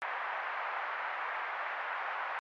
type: band-pass noise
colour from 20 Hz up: pink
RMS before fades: -37 dBFS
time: 0.02-2.39 s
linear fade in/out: 0 ms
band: 770 to 2000 Hz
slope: 24 dB/octave
effects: MP3 48 kbps